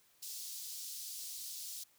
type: high-pass noise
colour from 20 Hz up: pink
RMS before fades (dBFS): -45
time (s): 0.22-1.84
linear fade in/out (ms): 10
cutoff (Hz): 4300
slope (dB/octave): 24
effects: white hiss -69 dBFS RMS until 1.98 s